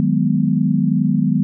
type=chord; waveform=sine; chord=G# minor seventh; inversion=second; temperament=equal; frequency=155.56 / 185 / 207.7 / 246.9 Hz; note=D#3 / F#3 / G#3 / B3; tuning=0 / 0 / 0 / 0 cents; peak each=-19 dBFS; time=0-1.43 s; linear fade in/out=0 ms; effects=none